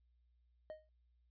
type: tone with exponential decay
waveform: triangle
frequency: 621 Hz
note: D#5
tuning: 3 cents flat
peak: -40 dBFS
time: 0.7-0.89 s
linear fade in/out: 0 ms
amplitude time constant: 40 ms
effects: added 60 Hz sine -70 dBFS peak until 1.3 s + resampled to 11025 Hz